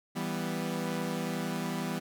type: chord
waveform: sawtooth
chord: E minor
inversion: none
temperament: equal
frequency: 164.81 / 196 / 246.9 Hz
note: E3 / G3 / B3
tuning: 0 / 0 / 0 cents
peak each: -32 dBFS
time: 0.15-2 s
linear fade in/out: 20 ms
effects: none